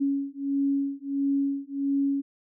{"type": "beating tone pair", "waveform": "sine", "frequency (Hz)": [277.2, 278.7], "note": ["C#4", "C#4"], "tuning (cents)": [0, 9], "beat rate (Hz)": 1.5, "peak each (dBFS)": -27, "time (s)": [0, 2.22], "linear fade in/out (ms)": 20, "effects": []}